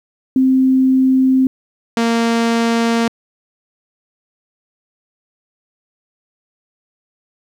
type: tone pair in turn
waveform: sine / sawtooth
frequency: 261.6 / 231.1 Hz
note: C4 / A#3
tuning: 0 / -15 cents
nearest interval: major second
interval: 215 cents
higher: first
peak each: -9 dBFS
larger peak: neither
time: 0.36-1.47 / 1.97-3.08 s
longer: neither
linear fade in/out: 2 ms
effects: low-pass 7000 Hz 12 dB/octave + 8-bit